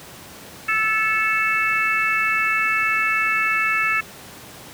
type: harmonic tone with a mistuned harmonic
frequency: 440 Hz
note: A4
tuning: in tune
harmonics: 3 / 4 / 5 / 6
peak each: -23 / -23 / -23 / -23 dBFS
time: 0.68-4.01 s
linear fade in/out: 10 ms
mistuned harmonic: 4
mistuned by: -26 cents
effects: pink hiss -40 dBFS RMS until 4.73 s + high-pass 100 Hz 12 dB/octave